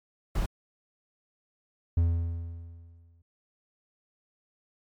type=noise; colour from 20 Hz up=brown; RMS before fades=-27 dBFS; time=0.35-0.46 s; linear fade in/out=5 ms
type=tone with exponential decay; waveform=triangle; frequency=84.3 Hz; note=E2; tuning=39 cents sharp; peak=-17 dBFS; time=1.97-3.22 s; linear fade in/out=5 ms; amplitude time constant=270 ms
effects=MP3 96 kbps